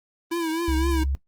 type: tone with vibrato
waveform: square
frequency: 329.6 Hz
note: E4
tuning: in tune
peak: -24 dBFS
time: 0.31-1.04 s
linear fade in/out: 10 ms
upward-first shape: triangle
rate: 3.9 Hz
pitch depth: 86 cents each way
type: tone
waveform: sine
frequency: 67.9 Hz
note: C#2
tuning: 35 cents flat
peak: -22 dBFS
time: 0.68-1.15 s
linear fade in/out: 0 ms
effects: noise-tail reverb RT60 0.1 s tail -18 dB re dry + Opus 24 kbps